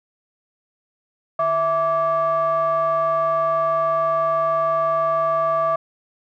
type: ring-modulated tone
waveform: triangle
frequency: 253.1 Hz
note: B3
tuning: 43 cents sharp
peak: -12 dBFS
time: 1.39-5.76 s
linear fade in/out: 5 ms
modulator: 910 Hz
effects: none